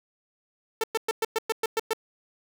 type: tone bursts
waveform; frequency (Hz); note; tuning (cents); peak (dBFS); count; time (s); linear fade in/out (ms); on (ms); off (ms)
sawtooth; 446.1; A4; +24; -19; 9; 0.81-1.933; 2; 27; 110
effects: none